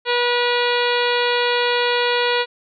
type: harmonic tone with a mistuned harmonic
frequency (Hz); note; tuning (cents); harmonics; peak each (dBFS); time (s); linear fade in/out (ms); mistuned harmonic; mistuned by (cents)
485; B4; -31; 1 / 2 / 3 / 4 / 5 / 6 / 7 / 8 / 9; -20 / -23 / -25 / -26 / -27 / -28 / -28 / -29 / -30; 0.05-2.46; 50; 6; -29
effects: none